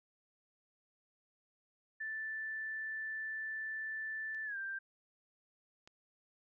sine tone with pitch glide, 1761 to 1578 Hz, A6 to G6, +1 to +11 cents, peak -38 dBFS, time 2-4.79 s, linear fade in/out 10 ms, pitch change -190 cents, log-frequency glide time 4.45-4.57 s
clicks, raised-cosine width 0.2 ms, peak -44 / -38 dBFS, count 2, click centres 4.347 / 5.875 s
effects none

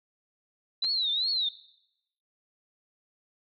sine tone with vibrato, 3951 Hz, B7, in tune, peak -25 dBFS, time 0.82-1.49 s, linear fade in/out 5 ms, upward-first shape triangle, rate 2.6 Hz, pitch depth 200 cents each way
clicks, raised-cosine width 0.2 ms, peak -26 dBFS, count 2, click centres 0.84 / 0.848 s
effects noise-tail reverb RT60 0.8 s tail -18 dB re dry

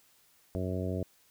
harmonic tone, 92.5 Hz, F#2, in tune, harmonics 1 / 2 / 3 / 4 / 5 / 6 / 7, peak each -34 / -37 / -39 / -40 / -41 / -42 / -42 dBFS, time 0.55-1.03 s, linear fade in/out 0 ms, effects white hiss -65 dBFS RMS until 1.3 s

